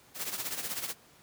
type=noise with tremolo; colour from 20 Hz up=white; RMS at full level=-33 dBFS; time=0.14-0.95 s; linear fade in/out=50 ms; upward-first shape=triangle; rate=16 Hz; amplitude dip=75%; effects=pink hiss -59 dBFS RMS until 1.22 s + high-pass 100 Hz 12 dB/octave